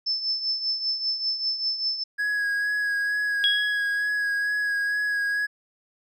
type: tone with tremolo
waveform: sine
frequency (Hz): 5274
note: E8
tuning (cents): 0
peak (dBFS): -21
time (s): 0.06-2.04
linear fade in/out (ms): 10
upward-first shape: triangle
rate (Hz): 5.1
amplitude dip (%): 70
type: tone with vibrato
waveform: triangle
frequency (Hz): 1661.2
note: G#6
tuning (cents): 0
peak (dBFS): -21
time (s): 2.18-5.47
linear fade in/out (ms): 20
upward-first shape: sine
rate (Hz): 2.2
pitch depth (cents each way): 17
type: tone with exponential decay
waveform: sine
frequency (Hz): 3322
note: G#7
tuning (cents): 0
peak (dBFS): -17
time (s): 3.44-4.09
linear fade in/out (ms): 0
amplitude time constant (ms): 140
effects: none